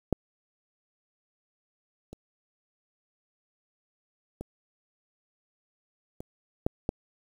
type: clicks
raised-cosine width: 2 ms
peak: -10 / -29 / -23 / -25 / -11 / -13 dBFS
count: 6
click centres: 0.127 / 2.13 / 4.41 / 6.205 / 6.665 / 6.891 s
effects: 8-bit